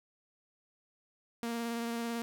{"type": "tone with vibrato", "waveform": "sawtooth", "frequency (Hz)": 233.1, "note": "A#3", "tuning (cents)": 0, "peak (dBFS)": -30, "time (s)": [1.43, 2.22], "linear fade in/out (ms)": 0, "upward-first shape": "sine", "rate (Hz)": 18, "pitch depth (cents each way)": 16, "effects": []}